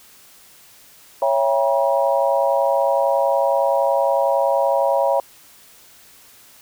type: chord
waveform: sine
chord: C# diminished seventh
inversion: none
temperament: just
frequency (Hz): 554.4 / 665.2 / 798.3 / 957.9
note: C#5 / E5 / G5 / Bb5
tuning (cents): 0 / +16 / +31 / +47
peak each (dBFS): -18 / -21 / -23 / -22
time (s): 1.22-5.2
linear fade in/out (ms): 2
effects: white hiss -48 dBFS RMS until 6.61 s